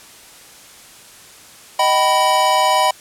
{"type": "chord", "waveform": "square", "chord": "Eb augmented", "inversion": "none", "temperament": "equal with one note detuned", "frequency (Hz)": [622.3, 766.5, 987.8], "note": ["Eb5", "G5", "B5"], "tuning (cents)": [0, -39, 0], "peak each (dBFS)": [-20, -18, -16], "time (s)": [1.79, 2.91], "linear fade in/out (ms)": 5, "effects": ["white hiss -42 dBFS RMS until 3 s", "low-pass 11000 Hz 12 dB/octave"]}